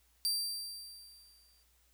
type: tone with exponential decay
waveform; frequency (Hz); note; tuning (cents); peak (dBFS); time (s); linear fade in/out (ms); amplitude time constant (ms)
sawtooth; 4699; D8; 0; -26; 0.25-1.63; 0; 300
effects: added 60 Hz sine -70 dBFS peak until 1.93 s + white hiss -71 dBFS RMS until 1.93 s